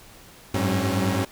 sawtooth tone cluster, 96 / 105.2 / 189 / 271.6 Hz, G2 / G#2 / F#3 / C#4, -36 / +23 / +37 / -35 cents, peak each -23 dBFS, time 0.54-1.25 s, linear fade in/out 5 ms, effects pink hiss -48 dBFS RMS until 1.31 s

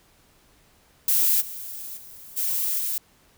violet noise with level steps, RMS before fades -20 / -36 / -44 / -25 / -27 dBFS, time 1.08-2.98 s, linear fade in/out 2 ms, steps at 1.4 / 1.96 / 2.36 / 2.78 s, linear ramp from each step 20 ms, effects pink hiss -59 dBFS RMS until 3.37 s

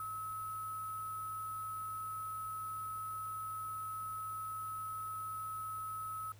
sine tone with sample-and-hold, 1291 Hz, E6, 37 cents flat, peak -39 dBFS, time 0-6.32 s, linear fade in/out 2 ms, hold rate 11025 Hz, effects added 102 Hz sine -55 dBFS peak until 6.39 s + pink hiss -64 dBFS RMS until 6.39 s

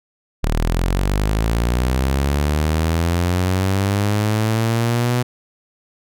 sawtooth linear sweep, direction up, 36.71 to 123.8 Hz, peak -12 dBFS, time 0.43-5.23 s, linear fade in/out 10 ms, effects none

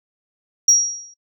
sine tone with exponential decay, 5680 Hz, F8, 28 cents sharp, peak -6 dBFS, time 0.68-1.14 s, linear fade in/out 5 ms, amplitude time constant 100 ms, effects noise-tail reverb RT60 0.1 s tail -26 dB re dry + tanh soft clip ceiling -5 dBFS

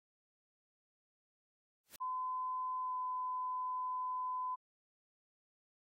white noise with exponential growth, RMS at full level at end -47 dBFS, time 1.84-1.96 s, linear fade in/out 2 ms, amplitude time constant 24 ms
sine tone with pitch glide, 1018 to 1011 Hz, C6 to B5, -48 to +40 cents, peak -36 dBFS, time 2-4.56 s, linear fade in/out 20 ms, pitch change -12 cents, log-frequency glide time 2.81-2.93 s
effects AAC 48 kbps

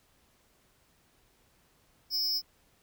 square tone with amplitude modulation, 5200 Hz, E8, 24 cents flat, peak -24 dBFS, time 2.1-2.42 s, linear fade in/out 50 ms, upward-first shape sine, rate 291 Hz, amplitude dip 95%, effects pink hiss -67 dBFS RMS until 2.82 s

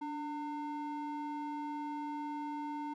triangle ring-modulated tone, 600 Hz, D5, 37 cents sharp, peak -32 dBFS, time 0.01-2.94 s, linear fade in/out 10 ms, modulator 309 Hz, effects none

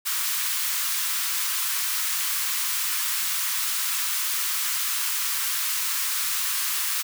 white high-pass noise, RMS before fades -26 dBFS, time 0.05-7.03 s, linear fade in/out 20 ms, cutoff 990 Hz, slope 48 dB/octave, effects none

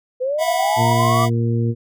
sine linear sweep, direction up, 493.9 to 1180 Hz, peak -18 dBFS, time 0.2-1.26 s, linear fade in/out 20 ms
square chord, E suspended second, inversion none, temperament equal with one note detuned, 659.3 / 724.8 / 987.8 Hz, E5 / F#5 / B5, 0 / -36 / 0 cents, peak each -22 / -24 / -27 dBFS, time 0.38-1.3 s, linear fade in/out 50 ms
harmonic tone, 116.54 Hz, A#2, in tune, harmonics 1 / 2 / 3 / 4, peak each -17 / -23 / -27 / -29 dBFS, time 0.76-1.75 s, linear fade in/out 50 ms
effects none

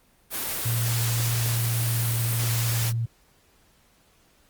white noise, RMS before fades -29 dBFS, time 0.3-2.93 s, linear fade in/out 50 ms
sine tone with pitch glide, 116.54 to 115.53 Hz, A#2 to A#2, 0 to -15 cents, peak -23 dBFS, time 0.65-3.06 s, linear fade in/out 10 ms, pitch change -15 cents, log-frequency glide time 1.48-2.89 s
clicks, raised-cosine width 2 ms, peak -25 dBFS, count 3, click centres 1.2 / 1.463 / 2.437 s
effects pink hiss -61 dBFS RMS until 4.49 s + Opus 32 kbps

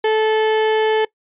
35% pulse tone, 435.9 Hz, A4, 16 cents flat, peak -12 dBFS, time 0.04-1.05 s, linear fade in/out 5 ms, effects noise-tail reverb RT60 0.1 s tail -22 dB re dry + resampled to 8000 Hz

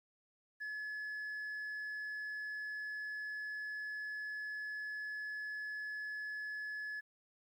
sine tone, 1708 Hz, G#6, 48 cents sharp, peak -37 dBFS, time 0.6-7.01 s, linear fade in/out 20 ms, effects tanh soft clip ceiling -39 dBFS + 12-bit

